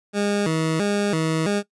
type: tone with vibrato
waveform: 20% pulse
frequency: 180.7 Hz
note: F#3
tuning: 41 cents flat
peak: -15 dBFS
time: 0.13-1.63 s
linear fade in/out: 50 ms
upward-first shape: square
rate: 1.5 Hz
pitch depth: 210 cents each way
effects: noise-tail reverb RT60 0.1 s tail -19 dB re dry + resampled to 24000 Hz